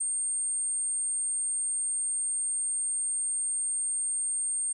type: tone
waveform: sine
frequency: 8630 Hz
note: C#9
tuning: 47 cents flat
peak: -27 dBFS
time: 0-4.73 s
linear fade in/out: 10 ms
effects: none